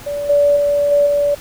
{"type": "tone with level steps", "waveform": "sine", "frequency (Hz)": 577, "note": "D5", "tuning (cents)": -31, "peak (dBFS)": [-19, -9, -12, -9, -12], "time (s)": [0.06, 1.35], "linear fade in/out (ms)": 10, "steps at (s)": [0.29, 0.56, 0.91, 1.06], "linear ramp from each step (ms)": 10, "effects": ["pink hiss -37 dBFS RMS until 1.4 s"]}